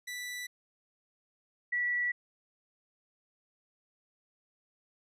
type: tone pair in turn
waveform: sawtooth / sine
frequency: 1972 / 1948.2 Hz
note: B6 / B6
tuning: -3 / -24 cents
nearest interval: unison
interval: 21 cents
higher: first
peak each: -34 / -28 dBFS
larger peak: second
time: 0.07-0.47 / 1.72-2.12 s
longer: neither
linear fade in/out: 10 ms
effects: resampled to 32000 Hz